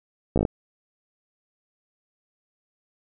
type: slowing click train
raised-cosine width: 2 ms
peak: -8 dBFS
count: 6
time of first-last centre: 0.36-0.452 s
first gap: 15 ms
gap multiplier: 1.1
effects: none